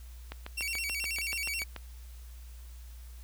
click train, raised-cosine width 0.3 ms, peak -23 dBFS, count 11, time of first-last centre 0.32-1.763 s, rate 6.93 Hz
sawtooth tone with vibrato, 2489 Hz, D#7, in tune, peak -29 dBFS, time 0.57-1.64 s, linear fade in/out 10 ms, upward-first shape square, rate 9.3 Hz, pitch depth 160 cents each way
effects added 60 Hz sine -44 dBFS peak until 3.23 s + white hiss -59 dBFS RMS until 3.23 s

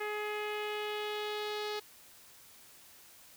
sawtooth tone with low-pass filter sweep, 420.7 Hz, G#4, 22 cents sharp, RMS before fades -37 dBFS, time 0-1.8 s, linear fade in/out 10 ms, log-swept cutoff 2200 to 4400 Hz, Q 2.5, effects white hiss -57 dBFS RMS until 3.36 s

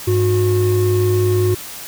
triangle tone pair together, 101.9 / 363.1 Hz, G#2 / F#4, -32 / -33 cents, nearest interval octave + minor seventh, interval 2199 cents, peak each -13 dBFS, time 0.07-1.55 s, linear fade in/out 10 ms, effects tanh soft clip ceiling -3 dBFS + white hiss -32 dBFS RMS until 1.87 s

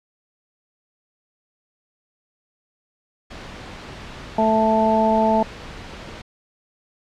pink noise, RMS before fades -36 dBFS, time 3.3-6.22 s, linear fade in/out 10 ms
harmonic tone, 220 Hz, A3, in tune, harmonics 1 / 2 / 3 / 4, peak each -20 / -25 / -19 / -19 dBFS, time 4.38-5.43 s, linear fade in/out 5 ms
effects low-pass 4000 Hz 12 dB/octave

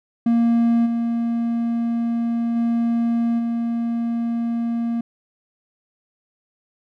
triangle tone with level steps, 233.1 Hz, A#3, in tune, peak -12 / -17 / -15 / -18 dBFS, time 0.26-5.01 s, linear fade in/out 5 ms, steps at 0.85 / 2.55 / 3.38 s, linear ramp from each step 20 ms, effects none

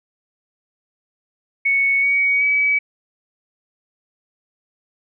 sine tone with pitch steps, 2217 / 2249 / 2282 Hz, C#7 / C#7 / C#7, 0 / +24 / +50 cents, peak -14 dBFS, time 1.65-2.79 s, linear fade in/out 10 ms, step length 380 ms, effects none

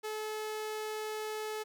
sawtooth tone, 430.7 Hz, A4, 37 cents flat, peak -32 dBFS, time 0.03-1.64 s, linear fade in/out 20 ms, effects none

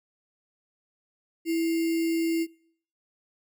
sine tone with sample-and-hold, 329.6 Hz, E4, in tune, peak -23 dBFS, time 1.45-2.47 s, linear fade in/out 50 ms, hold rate 2450 Hz, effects noise-tail reverb RT60 0.6 s tail -23 dB re dry

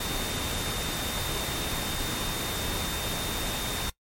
sine tone in noise, 3653 Hz, A#7, 36 cents flat, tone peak -36 dBFS, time 0-3.9 s, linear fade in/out 5 ms, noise pink, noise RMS -31 dBFS, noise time 0-3.9 s, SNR -8 dB, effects noise-tail reverb RT60 0.1 s tail -20 dB re dry + MP3 64 kbps

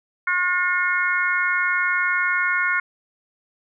harmonic tone, 360 Hz, F#4, 47 cents flat, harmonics 3 / 4 / 5 / 6, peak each -27 / -21 / -26 / -24 dBFS, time 0.27-2.8 s, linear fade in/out 5 ms, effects none

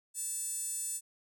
sawtooth tone with high-pass filter, 880 Hz, A5, in tune, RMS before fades -37 dBFS, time 0.14-1.01 s, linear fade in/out 50 ms, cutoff 8300 Hz, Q 7.1, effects none

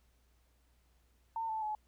sine tone with pitch steps, 904 / 878.3 / 853.3 Hz, A5 / A5 / G#5, +47 / -3 / +47 cents, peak -34 dBFS, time 1.36-1.75 s, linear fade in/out 2 ms, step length 130 ms, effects added 60 Hz sine -68 dBFS peak until 1.87 s + pink hiss -75 dBFS RMS until 1.87 s

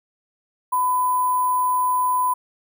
sine tone with sample-and-hold, 1003 Hz, B5, 26 cents sharp, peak -17 dBFS, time 0.72-2.34 s, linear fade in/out 10 ms, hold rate 11025 Hz, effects none

